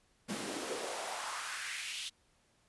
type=noise with high-pass filter sweep; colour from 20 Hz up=pink; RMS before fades=-40 dBFS; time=0.28-2.1 s; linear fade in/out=20 ms; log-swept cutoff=200 to 3500 Hz; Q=2.6; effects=pink hiss -71 dBFS RMS until 2.68 s + resampled to 24000 Hz